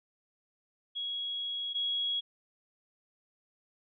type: tone pair in turn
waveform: sine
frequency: 3322 / 3322 Hz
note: G#7 / G#7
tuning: 0 / 0 cents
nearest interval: unison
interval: 0 cents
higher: neither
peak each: -33 / -29 dBFS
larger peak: second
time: 0.95-1.74 / 1.74-2.21 s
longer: first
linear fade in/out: 20 ms
effects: none